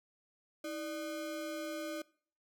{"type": "ring-modulated tone", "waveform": "square", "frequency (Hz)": 456.4, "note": "A#4", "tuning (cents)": -37, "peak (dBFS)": -36, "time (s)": [0.64, 2.02], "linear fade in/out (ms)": 5, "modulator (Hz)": 136, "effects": ["noise-tail reverb RT60 0.5 s tail -22 dB re dry"]}